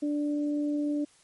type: tone pair together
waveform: sine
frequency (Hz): 293.7 / 587.4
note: D4 / D5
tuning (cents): 0 / 0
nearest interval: octave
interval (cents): 1200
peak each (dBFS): -26 / -38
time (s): 0.02-1.05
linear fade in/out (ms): 10
effects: white hiss -61 dBFS RMS until 1.23 s + MP3 48 kbps